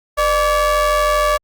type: ring-modulated tone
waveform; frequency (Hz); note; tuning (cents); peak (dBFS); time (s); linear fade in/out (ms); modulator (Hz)
square; 277.2; C#4; 0; -11; 0.17-1.38; 20; 878
effects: Opus 48 kbps